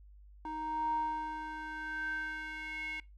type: tone with band-pass filter sweep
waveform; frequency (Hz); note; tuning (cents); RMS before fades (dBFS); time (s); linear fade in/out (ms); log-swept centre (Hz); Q
square; 311.1; D#4; 0; -38; 0.45-3; 2; 760 to 2300; 7.1
effects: noise-tail reverb RT60 0.2 s tail -22 dB re dry + added 50 Hz sine -53 dBFS peak until 3.17 s